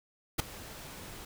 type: noise with ADSR envelope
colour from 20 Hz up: pink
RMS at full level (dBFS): -26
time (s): 0.38-1.25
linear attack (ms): 18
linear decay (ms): 6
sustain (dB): -20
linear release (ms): 4
effects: none